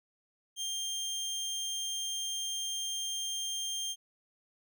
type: tone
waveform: 25% pulse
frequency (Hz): 3185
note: G7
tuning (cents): +27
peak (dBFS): -30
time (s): 0.56-3.96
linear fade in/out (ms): 50
effects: none